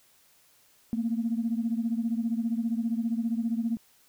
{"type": "beating tone pair", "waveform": "sine", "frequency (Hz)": [225.4, 240.4], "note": ["A3", "B3"], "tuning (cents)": [42, -46], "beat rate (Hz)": 15, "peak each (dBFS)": [-27, -30], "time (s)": [0.93, 3.77], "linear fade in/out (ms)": 0, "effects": ["tanh soft clip ceiling -18 dBFS", "white hiss -62 dBFS RMS until 4.08 s"]}